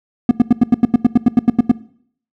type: tone bursts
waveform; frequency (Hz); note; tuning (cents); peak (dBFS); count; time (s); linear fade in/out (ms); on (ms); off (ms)
triangle; 240.3; B3; -47; -3; 14; 0.29-1.715; 2; 21; 87
effects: noise-tail reverb RT60 0.6 s tail -19 dB re dry